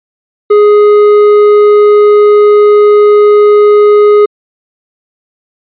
triangle tone with hard clipping, 416.2 Hz, G#4, 4 cents sharp, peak -3 dBFS, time 0.5-4.26 s, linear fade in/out 10 ms, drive 10 dB, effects resampled to 8000 Hz

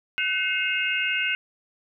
sine tone cluster, 1511 / 2142 / 2569 / 2814 Hz, F#6 / C7 / E7 / F7, +36 / +40 / -45 / +12 cents, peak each -28 dBFS, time 0.18-1.35 s, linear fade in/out 0 ms, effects none

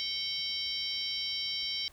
harmonic tone with a mistuned harmonic, 780 Hz, G5, 9 cents flat, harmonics 3 / 4 / 5 / 6 / 7, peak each -42 / -37 / -38 / -40 / -37 dBFS, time 0-1.88 s, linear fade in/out 0 ms, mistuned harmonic 3, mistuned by -92 cents, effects pink hiss -59 dBFS RMS until 1.92 s

